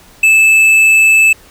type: tone with tanh clipping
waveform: sine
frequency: 2623 Hz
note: E7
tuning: 9 cents flat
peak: -6 dBFS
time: 0.23-1.33 s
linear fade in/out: 5 ms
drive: 8 dB
effects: pink hiss -42 dBFS RMS until 1.5 s